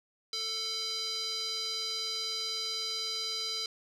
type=tone with band-pass filter; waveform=square; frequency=444 Hz; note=A4; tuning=16 cents sharp; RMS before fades=-35 dBFS; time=0.33-3.66 s; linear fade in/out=2 ms; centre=4500 Hz; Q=7.6; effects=none